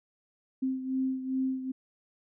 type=beating tone pair; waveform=sine; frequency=261.6 / 264.1 Hz; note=C4 / C4; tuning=0 / +16 cents; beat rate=2.5 Hz; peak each=-29 / -35 dBFS; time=0.62-1.72 s; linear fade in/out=10 ms; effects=none